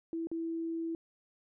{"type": "tone with dropouts", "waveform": "sine", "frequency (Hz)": 329.6, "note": "E4", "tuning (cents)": 0, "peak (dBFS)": -33, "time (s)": [0.13, 0.95], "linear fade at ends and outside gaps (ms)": 1, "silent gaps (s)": [0.271, 0.315], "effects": []}